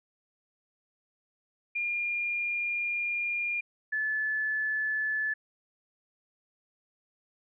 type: tone pair in turn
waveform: sine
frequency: 2411 / 1732 Hz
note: D7 / A6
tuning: +45 / -28 cents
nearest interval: tritone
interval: 573 cents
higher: first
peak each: -28 / -27 dBFS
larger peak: second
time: 1.75-3.61 / 3.92-5.34 s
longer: first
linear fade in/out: 10 ms
effects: none